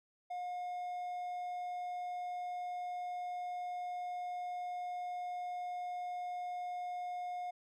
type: tone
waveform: triangle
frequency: 717 Hz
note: F5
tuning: 45 cents sharp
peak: -36 dBFS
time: 0.3-7.51 s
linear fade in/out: 10 ms
effects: none